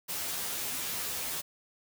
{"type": "noise with comb filter", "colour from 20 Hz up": "white", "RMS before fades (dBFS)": -35, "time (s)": [0.08, 1.42], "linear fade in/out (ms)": 20, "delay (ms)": 12, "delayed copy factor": 0.95, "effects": []}